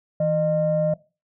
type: tone pair together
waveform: sine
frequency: 161.8 / 610.9 Hz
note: E3 / D#5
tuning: -32 / -32 cents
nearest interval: octave + major seventh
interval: 2300 cents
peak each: -23 / -19 dBFS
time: 0.2-0.94 s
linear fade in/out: 5 ms
effects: noise-tail reverb RT60 0.3 s tail -20 dB re dry + tanh soft clip ceiling -12 dBFS